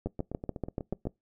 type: two click trains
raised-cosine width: 2 ms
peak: -24 / -18 dBFS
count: 9 / 8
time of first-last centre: 0.07-1.054 / 0.06-1.07 s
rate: 8.13 / 6.93 Hz
effects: noise-tail reverb RT60 0.2 s tail -24 dB re dry